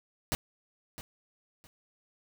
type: noise with echo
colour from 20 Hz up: pink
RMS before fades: -30 dBFS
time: 0.32-0.35 s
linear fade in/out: 0 ms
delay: 660 ms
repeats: 2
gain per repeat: -13 dB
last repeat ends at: 1.67 s
effects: none